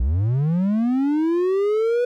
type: linear sweep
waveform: triangle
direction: up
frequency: 55 to 493.9 Hz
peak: -15 dBFS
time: 0-2.05 s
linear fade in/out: 5 ms
effects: none